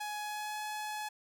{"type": "tone with pitch glide", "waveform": "sawtooth", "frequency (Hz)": [839, 848.7], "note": ["G#5", "G#5"], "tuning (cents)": [17, 37], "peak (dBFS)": -33, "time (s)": [0, 1.09], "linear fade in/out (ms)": 10, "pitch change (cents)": 20, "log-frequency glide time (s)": [0.19, 0.6], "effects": []}